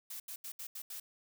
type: noise bursts at uneven times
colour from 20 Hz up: blue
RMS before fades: -44 dBFS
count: 6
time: 0.1-0.2 / 0.28-0.36 / 0.44-0.52 / 0.59-0.67 / 0.75-0.82 / 0.9-1 s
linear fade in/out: 5 ms
effects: none